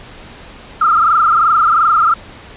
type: tone with frequency modulation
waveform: sine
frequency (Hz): 1294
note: E6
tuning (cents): -32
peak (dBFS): -8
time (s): 0.81-2.14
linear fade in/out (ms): 5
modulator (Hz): 22.8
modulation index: 3.8
effects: pink hiss -36 dBFS RMS until 2.56 s + resampled to 8000 Hz